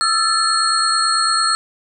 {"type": "tone cluster", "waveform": "sine", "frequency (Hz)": [1274, 1343, 1745, 4309, 8110], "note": ["D#6", "E6", "A6", "C#8", "B8"], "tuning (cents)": [41, 32, -15, -50, 45], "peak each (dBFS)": [-23, -18, -25, -18, -23], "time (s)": [0.01, 1.55], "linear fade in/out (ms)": 0, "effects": []}